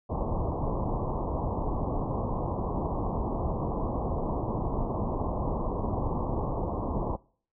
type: low-pass noise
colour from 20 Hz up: pink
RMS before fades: -30 dBFS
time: 0.09-7.17 s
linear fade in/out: 20 ms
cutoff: 1100 Hz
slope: 96 dB/octave
effects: noise-tail reverb RT60 0.5 s tail -24 dB re dry